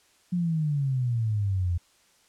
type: exponential sweep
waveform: sine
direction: down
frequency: 180.9 to 84.7 Hz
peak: -23 dBFS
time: 0.32-1.78 s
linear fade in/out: 10 ms
effects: white hiss -62 dBFS RMS until 2.28 s + low-pass 9000 Hz 12 dB/octave